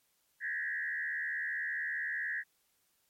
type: tone with frequency modulation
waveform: sine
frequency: 1785 Hz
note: A6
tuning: 24 cents sharp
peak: -33 dBFS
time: 0.4-2.44 s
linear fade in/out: 50 ms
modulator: 75.3 Hz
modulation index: 2.1
effects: white hiss -74 dBFS RMS until 3.09 s + MP3 64 kbps